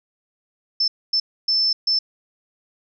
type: tone bursts at uneven times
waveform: sine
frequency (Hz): 5290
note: E8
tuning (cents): +5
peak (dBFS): -16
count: 4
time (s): 0.8-0.88 / 1.13-1.2 / 1.48-1.73 / 1.87-1.99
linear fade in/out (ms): 5
effects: none

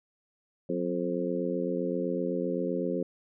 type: harmonic tone with a mistuned harmonic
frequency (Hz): 87.8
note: F2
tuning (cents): +10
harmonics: 2 / 3 / 4 / 5 / 6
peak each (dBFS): -34 / -34 / -34 / -34 / -34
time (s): 0.69-3.03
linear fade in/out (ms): 5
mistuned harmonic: 2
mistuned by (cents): +62
effects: none

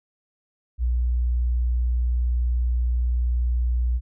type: tone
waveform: sine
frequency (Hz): 60.5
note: B1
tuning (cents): -35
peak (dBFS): -19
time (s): 0.78-4.01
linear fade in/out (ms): 50
effects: none

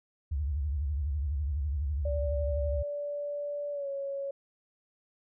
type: tone with vibrato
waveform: sine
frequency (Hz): 72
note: D2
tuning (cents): -34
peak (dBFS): -28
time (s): 0.31-2.83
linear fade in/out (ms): 10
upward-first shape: sine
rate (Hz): 12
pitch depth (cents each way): 170
type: tone with pitch glide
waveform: sine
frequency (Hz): 580 to 554.4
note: D5 to C#5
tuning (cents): -22 to 0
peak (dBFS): -32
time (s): 2.05-4.31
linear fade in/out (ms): 5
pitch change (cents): -78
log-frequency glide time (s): 3.72-3.88
effects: none

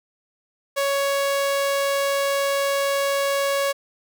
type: tone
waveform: sawtooth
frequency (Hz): 557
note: C#5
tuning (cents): +8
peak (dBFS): -16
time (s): 0.76-3.73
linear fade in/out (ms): 20
effects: none

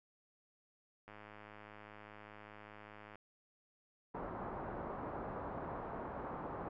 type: click train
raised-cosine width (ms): 0.5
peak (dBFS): -38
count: 219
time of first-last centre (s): 1.08-3.156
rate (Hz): 105
type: low-pass noise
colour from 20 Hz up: white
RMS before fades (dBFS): -44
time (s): 4.14-6.69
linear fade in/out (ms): 10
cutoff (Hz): 1100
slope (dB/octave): 24
effects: none

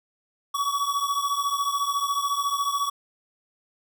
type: beating tone pair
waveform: square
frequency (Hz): 1127 / 1141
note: C#6 / C#6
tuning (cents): +28 / +50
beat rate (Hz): 14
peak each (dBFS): -26 / -29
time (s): 0.54-2.9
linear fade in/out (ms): 10
effects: none

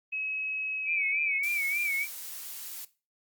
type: tone with pitch glide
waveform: sine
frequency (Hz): 2561 to 2542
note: D#7 to D#7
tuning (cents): +49 to +36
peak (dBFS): -31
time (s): 0.12-1.39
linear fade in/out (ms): 10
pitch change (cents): -13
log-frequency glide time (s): 0.72-1.09
type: tone with vibrato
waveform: sine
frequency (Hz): 2283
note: D7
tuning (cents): -50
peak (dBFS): -27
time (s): 0.85-2.07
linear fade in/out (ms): 50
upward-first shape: sine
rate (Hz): 3.4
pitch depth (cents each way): 82
type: noise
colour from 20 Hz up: blue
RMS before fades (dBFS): -40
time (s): 1.43-2.85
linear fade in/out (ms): 5
effects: noise-tail reverb RT60 0.3 s tail -17 dB re dry + Opus 48 kbps

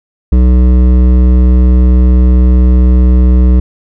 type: tone with hard clipping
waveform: sine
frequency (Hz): 62.2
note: B1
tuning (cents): +13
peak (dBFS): -5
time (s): 0.32-3.6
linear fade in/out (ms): 5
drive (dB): 12
effects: none

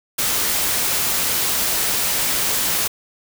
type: noise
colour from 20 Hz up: white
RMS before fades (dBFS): -20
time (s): 0.18-2.88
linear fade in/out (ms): 10
effects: none

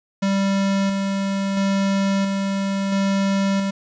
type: tone with tremolo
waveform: square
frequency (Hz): 196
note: G3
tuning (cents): 0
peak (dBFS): -18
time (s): 0.22-3.71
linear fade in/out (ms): 10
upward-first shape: square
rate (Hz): 0.74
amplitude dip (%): 30
effects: resampled to 16000 Hz + 8-bit

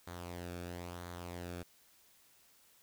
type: tone with flanger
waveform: sawtooth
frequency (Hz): 87.6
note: F2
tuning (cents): +6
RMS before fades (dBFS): -45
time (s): 0.07-1.63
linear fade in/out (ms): 5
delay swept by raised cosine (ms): 0.37 to 1.01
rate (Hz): 1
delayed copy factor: -0.55
effects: white hiss -66 dBFS RMS until 2.82 s

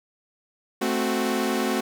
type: chord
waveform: sawtooth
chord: F# diminished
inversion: first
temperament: equal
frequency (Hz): 220 / 261.6 / 370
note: A3 / C4 / F#4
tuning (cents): 0 / 0 / 0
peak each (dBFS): -23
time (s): 0.81-1.81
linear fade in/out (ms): 10
effects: none

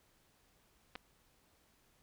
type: clicks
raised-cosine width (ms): 0.3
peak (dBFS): -29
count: 2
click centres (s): 0.954 / 0.958
effects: pink hiss -71 dBFS RMS until 2.02 s

